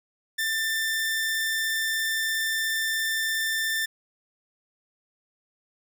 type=tone; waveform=sawtooth; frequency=1783 Hz; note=A6; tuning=22 cents sharp; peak=-21 dBFS; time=0.38-3.86 s; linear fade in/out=10 ms; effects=10-bit